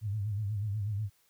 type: tone with vibrato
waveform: sine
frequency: 103.83 Hz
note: G#2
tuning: in tune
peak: -30 dBFS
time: 0.01-1.1 s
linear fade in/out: 50 ms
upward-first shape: sine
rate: 8.2 Hz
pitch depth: 100 cents each way
effects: white hiss -69 dBFS RMS until 1.29 s